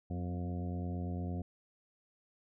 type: harmonic tone with a mistuned harmonic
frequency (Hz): 88.8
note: F2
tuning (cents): +29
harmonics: 1 / 2 / 3 / 4 / 5 / 6 / 7 / 8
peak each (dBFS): -37 / -40 / -44 / -50 / -53 / -53 / -56 / -51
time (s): 0.1-1.42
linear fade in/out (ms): 5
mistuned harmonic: 3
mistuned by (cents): -44
effects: none